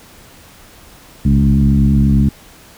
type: tone with frequency modulation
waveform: sine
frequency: 140 Hz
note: C#3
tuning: 18 cents sharp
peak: -8 dBFS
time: 1.25-2.29 s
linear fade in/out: 5 ms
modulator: 68.5 Hz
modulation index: 1.5
effects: pink hiss -42 dBFS RMS until 2.77 s